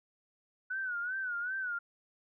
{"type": "tone with vibrato", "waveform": "sine", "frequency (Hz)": 1480, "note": "F#6", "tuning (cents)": 0, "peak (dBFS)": -33, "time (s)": [0.7, 1.79], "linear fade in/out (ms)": 10, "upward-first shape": "sine", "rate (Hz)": 2.6, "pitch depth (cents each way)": 100, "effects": []}